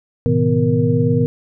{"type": "tone cluster", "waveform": "sine", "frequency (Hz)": [110.6, 129.3, 158.8, 248.7, 468], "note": ["A2", "C3", "D#3", "B3", "A#4"], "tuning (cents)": [9, -20, 36, 12, 7], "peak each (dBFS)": -19, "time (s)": [0.26, 1.26], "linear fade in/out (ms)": 0, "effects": []}